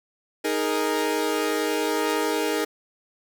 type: chord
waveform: sawtooth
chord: D# suspended fourth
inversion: none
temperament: equal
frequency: 311.1 / 415.3 / 466.2 Hz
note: D#4 / G#4 / A#4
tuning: 0 / 0 / 0 cents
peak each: -23 dBFS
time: 0.44-2.65 s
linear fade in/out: 10 ms
effects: none